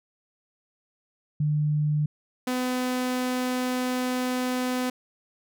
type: tone pair in turn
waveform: sine / sawtooth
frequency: 150 / 252.3 Hz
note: D3 / B3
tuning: +37 / +37 cents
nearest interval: major sixth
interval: 900 cents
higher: second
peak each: -21 dBFS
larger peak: neither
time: 1.4-2.06 / 2.47-4.9 s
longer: second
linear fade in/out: 5 ms
effects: none